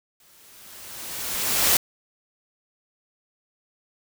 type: noise with exponential growth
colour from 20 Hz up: white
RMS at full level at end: -17 dBFS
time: 0.2-1.77 s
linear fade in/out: 2 ms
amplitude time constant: 340 ms
effects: none